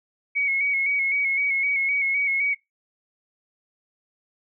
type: tone with vibrato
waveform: sine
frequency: 2217 Hz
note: C#7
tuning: in tune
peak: -20 dBFS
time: 0.35-2.55 s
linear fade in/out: 20 ms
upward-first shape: square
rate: 3.9 Hz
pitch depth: 34 cents each way
effects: noise-tail reverb RT60 0.2 s tail -25 dB re dry